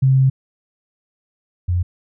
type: tone pair in turn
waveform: sine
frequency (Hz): 132.9 / 88.7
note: C3 / F2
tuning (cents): +27 / +27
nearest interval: perfect fifth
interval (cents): 700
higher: first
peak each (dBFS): -10 / -15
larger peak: first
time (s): 0.02-0.3 / 1.68-1.83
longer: first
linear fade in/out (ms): 10
effects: none